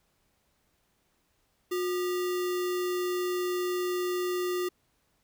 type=tone with sample-and-hold; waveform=sine; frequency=360.2 Hz; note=F#4; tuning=46 cents flat; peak=-27 dBFS; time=1.71-4.69 s; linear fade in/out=10 ms; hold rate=1575 Hz; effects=pink hiss -72 dBFS RMS until 5.23 s